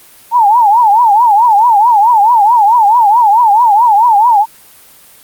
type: tone with vibrato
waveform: sine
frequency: 887 Hz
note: A5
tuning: 14 cents sharp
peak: -4 dBFS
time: 0.31-4.46 s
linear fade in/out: 50 ms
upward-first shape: triangle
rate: 4.6 Hz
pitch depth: 210 cents each way
effects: white hiss -40 dBFS RMS until 5.23 s + Opus 32 kbps